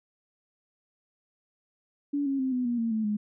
sine tone with pitch steps, 286.2 / 273.7 / 261.8 / 250.5 / 239.6 / 229.1 / 219.2 / 209.6 Hz, D4 / C#4 / C4 / B3 / A#3 / A#3 / A3 / G#3, -45 / -22 / +1 / +25 / +48 / -30 / -6 / +16 cents, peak -25 dBFS, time 2.13-3.17 s, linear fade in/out 10 ms, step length 130 ms, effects none

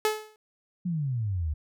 sawtooth tone with exponential decay, 430 Hz, A4, 40 cents flat, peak -16 dBFS, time 0.05-0.36 s, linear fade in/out 1 ms, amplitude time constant 67 ms
sine exponential sweep, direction down, 185 to 71.9 Hz, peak -26 dBFS, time 0.85-1.54 s, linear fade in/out 10 ms
effects none

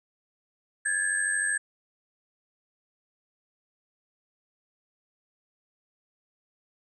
sine tone cluster, 1638 / 1731 / 8300 Hz, G#6 / A6 / C9, -24 / -29 / -15 cents, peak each -29 dBFS, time 0.85-1.58 s, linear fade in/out 10 ms, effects none

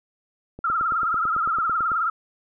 click train, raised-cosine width 2 ms, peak -24 dBFS, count 13, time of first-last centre 0.59-1.917 s, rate 9.04 Hz
sine tone with vibrato, 1321 Hz, E6, 3 cents sharp, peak -20 dBFS, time 0.64-2.1 s, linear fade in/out 5 ms, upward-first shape triangle, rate 19 Hz, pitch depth 120 cents each way
effects none

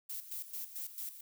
violet noise with tremolo, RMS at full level -41 dBFS, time 0.09-1.21 s, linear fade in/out 10 ms, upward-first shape square, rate 4.5 Hz, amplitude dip 70%, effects none

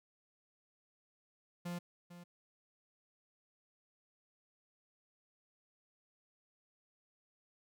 45% pulse tone with echo, 174.61 Hz, F3, in tune, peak -39 dBFS, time 1.65-1.79 s, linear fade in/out 10 ms, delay 450 ms, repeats 1, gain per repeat -12 dB, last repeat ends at 2.24 s, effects none

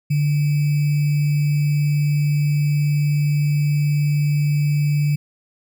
sine tone with sample-and-hold, 146.83 Hz, D3, in tune, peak -15 dBFS, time 0.1-5.16 s, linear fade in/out 10 ms, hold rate 2450 Hz, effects none

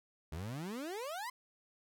30% pulse exponential sweep, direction up, 73 to 1049 Hz, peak -37 dBFS, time 0.32-1.3 s, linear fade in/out 5 ms, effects none

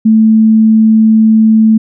sine tone, 220 Hz, A3, in tune, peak -3 dBFS, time 0.05-1.78 s, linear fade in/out 10 ms, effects none

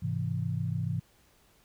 sine chord, Ab augmented, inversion none, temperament equal, 103.83 / 130.81 / 164.81 Hz, Ab2 / C3 / E3, 0 / 0 / 0 cents, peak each -33 dBFS, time 0.02-1 s, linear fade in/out 10 ms, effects pink hiss -64 dBFS RMS until 1.64 s

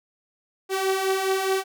sawtooth beating tone pair, 379.5 / 384.3 Hz, F#4 / G4, +44 / -34 cents, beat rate 4.8 Hz, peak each -24 / -19 dBFS, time 0.69-1.64 s, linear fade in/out 50 ms, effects none

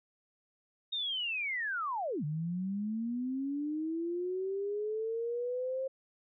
sine linear two-way sweep, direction down then up, 3731 to 145.3 to 534 Hz, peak -32 dBFS, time 0.92-5.88 s, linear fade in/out 10 ms, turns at 2.24 s, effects none

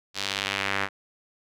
sawtooth tone with band-pass filter sweep, 98.5 Hz, G2, 9 cents sharp, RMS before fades -29 dBFS, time 0.14-0.89 s, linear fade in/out 50 ms, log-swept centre 4400 to 1700 Hz, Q 1.5, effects none

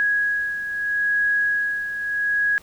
sine beating tone pair, 1661.2 / 1661.98 Hz, G#6 / G#6, 0 / +1 cents, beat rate 0.78 Hz, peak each -20 / -27 dBFS, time 0-2.58 s, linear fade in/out 0 ms, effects pink hiss -50 dBFS RMS until 2.62 s

